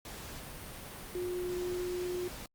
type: tone in noise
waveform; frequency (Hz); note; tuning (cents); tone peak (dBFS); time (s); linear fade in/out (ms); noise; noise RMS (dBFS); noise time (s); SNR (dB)
sine; 359.1; F4; +48; -33; 1.15-2.28; 2; pink; -45; 0.05-2.46; +9
effects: Opus 48 kbps